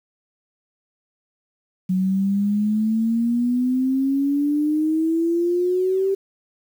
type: exponential sweep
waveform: sine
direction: up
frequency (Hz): 183.8 to 392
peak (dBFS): -17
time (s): 1.89-6.15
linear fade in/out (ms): 10
effects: 8-bit